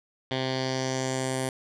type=tone with low-pass filter sweep; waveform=10% pulse; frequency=130.81 Hz; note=C3; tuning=in tune; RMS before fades=-29 dBFS; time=0.31-1.49 s; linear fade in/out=2 ms; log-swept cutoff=3600 to 10000 Hz; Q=3.1; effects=none